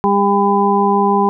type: harmonic tone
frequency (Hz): 200.7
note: G3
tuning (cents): +41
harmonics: 1 / 2 / 4 / 5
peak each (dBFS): -16 / -16 / -16 / -16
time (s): 0.04-1.29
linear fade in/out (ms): 0
effects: none